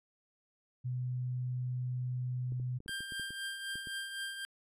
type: tone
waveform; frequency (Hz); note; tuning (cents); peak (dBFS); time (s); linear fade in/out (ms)
sine; 125.5; B2; +28; -33; 0.84-2.79; 20
type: clicks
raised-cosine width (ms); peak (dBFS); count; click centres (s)
3; -37; 11; 2.522 / 2.599 / 2.804 / 2.861 / 2.893 / 3.006 / 3.122 / 3.197 / 3.306 / 3.756 / 3.872
type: tone with tremolo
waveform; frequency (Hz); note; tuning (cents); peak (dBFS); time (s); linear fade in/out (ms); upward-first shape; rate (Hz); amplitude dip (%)
25% pulse; 1589; G6; +23; -32; 2.88-4.45; 0; triangle; 3.9; 55
effects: resampled to 32000 Hz